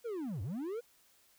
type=linear two-way sweep; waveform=triangle; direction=down then up; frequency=494.3 to 83.4 to 494.3 Hz; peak=-34 dBFS; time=0.04-0.81 s; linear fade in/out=20 ms; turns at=0.42 s; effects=white hiss -67 dBFS RMS until 1.38 s